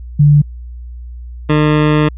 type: tone pair in turn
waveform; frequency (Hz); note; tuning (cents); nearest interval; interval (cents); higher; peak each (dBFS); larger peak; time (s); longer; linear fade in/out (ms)
sine / 20% pulse; 146.5 / 151.4; D3 / D#3; -4 / -47; minor second; 57; second; -4; neither; 0.19-0.42 / 1.49-2.09; second; 10
effects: added 60 Hz sine -26 dBFS peak until 2.17 s + resampled to 8000 Hz